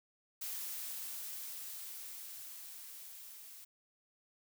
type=noise with level ramp; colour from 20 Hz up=blue; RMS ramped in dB=-41 to -53 dBFS; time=0.41-3.65 s; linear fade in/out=10 ms; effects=none